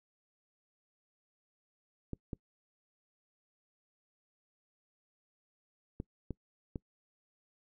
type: clicks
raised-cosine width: 3 ms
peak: -25 dBFS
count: 5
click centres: 2.133 / 2.332 / 6.001 / 6.307 / 6.758 s
effects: noise-tail reverb RT60 0.1 s tail -25 dB re dry